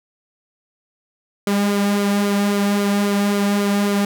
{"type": "tone with flanger", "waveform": "sawtooth", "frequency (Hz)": 202.5, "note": "G#3", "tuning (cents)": -43, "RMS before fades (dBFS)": -18, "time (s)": [1.47, 4.05], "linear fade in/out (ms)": 2, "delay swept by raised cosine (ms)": [1.1, 3], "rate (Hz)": 3.7, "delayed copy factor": -0.55, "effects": []}